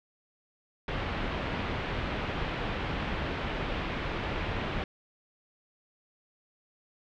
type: low-pass noise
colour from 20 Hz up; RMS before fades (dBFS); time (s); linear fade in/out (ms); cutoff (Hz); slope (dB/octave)
pink; -33; 0.88-4.84; 2; 3200; 24
effects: none